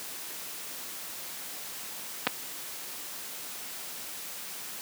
clicks, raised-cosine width 0.3 ms, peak -8 dBFS, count 2, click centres 2.269 / 2.273 s, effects white hiss -40 dBFS RMS until 4.81 s + high-pass 150 Hz 12 dB/octave

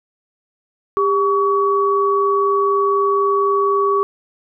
sine tone pair together, 399.5 / 1131 Hz, G4 / C#6, +33 / +34 cents, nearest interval octave + tritone, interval 1801 cents, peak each -16 dBFS, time 0.97-4.03 s, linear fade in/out 0 ms, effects none

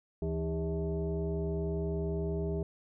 sine tone with frequency modulation, 164.81 Hz, E3, in tune, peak -30 dBFS, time 0.22-2.63 s, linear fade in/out 2 ms, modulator 239 Hz, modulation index 1.4, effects none

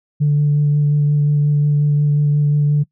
sine tone with vibrato, 146.83 Hz, D3, in tune, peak -10 dBFS, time 0.2-2.84 s, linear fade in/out 20 ms, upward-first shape sine, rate 5.6 Hz, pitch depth 12 cents each way, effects noise-tail reverb RT60 0.1 s tail -22 dB re dry + tanh soft clip ceiling -8 dBFS

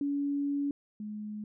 sine tone pair in turn, 283.9 / 211.1 Hz, C#4 / G#3, +41 / +29 cents, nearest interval perfect fourth, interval 512 cents, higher first, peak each -28 / -36 dBFS, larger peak first, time 0.01-0.71 / 1-1.44 s, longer first, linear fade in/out 2 ms, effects none

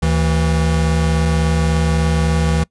square tone pair together, 75.3 / 162.34 Hz, D2 / E3, +44 / -26 cents, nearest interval octave + minor second, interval 1330 cents, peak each -17 dBFS, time 0.02-2.64 s, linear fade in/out 10 ms, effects noise-tail reverb RT60 0.1 s tail -23 dB re dry + resampled to 24000 Hz

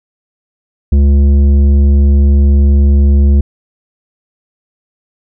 triangle tone with tanh clipping, 70.5 Hz, C#2, 30 cents sharp, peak -6 dBFS, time 0.92-3.41 s, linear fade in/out 5 ms, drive 14 dB, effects none

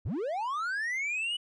triangle linear sweep, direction up, 61.1 to 2981 Hz, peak -28 dBFS, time 0.05-1.37 s, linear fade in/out 10 ms, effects resampled to 22050 Hz

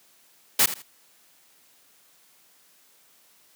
white noise with echo, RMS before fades -18 dBFS, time 0.59-0.66 s, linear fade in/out 5 ms, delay 81 ms, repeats 2, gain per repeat -13 dB, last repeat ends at 0.822 s, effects white hiss -59 dBFS RMS until 3.55 s + high-pass 150 Hz 12 dB/octave

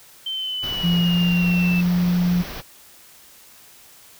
sine exponential sweep, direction down, 3115 to 2637 Hz, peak -24 dBFS, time 0.26-1.81 s, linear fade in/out 5 ms
pink band-stop noise, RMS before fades -33 dBFS, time 0.62-2.62 s, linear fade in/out 20 ms, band 6100 to 12000 Hz, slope 96 dB/octave
sine tone with pitch glide, 172.9 to 176.94 Hz, F3 to F3, -17 to +23 cents, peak -16 dBFS, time 0.83-2.43 s, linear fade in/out 20 ms, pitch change +40 cents, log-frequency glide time 1.01-1.63 s
effects white hiss -48 dBFS RMS until 4.19 s

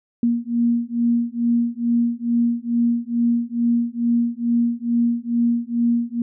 sine beating tone pair, 234.9 / 237.2 Hz, A#3 / A#3, +13 / +30 cents, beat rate 2.3 Hz, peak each -20 dBFS, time 0.23-6.22 s, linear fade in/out 2 ms, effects none

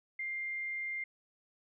sine tone, 2100 Hz, C7, 6 cents sharp, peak -35 dBFS, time 0.19-1.04 s, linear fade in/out 5 ms, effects none

